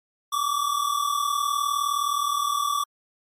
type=tone pair together; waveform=square; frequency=1135.3 / 1174.7 Hz; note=C#6 / D6; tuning=+41 / 0 cents; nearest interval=minor second; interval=59 cents; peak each=-26 dBFS; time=0.32-2.84 s; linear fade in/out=10 ms; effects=MP3 64 kbps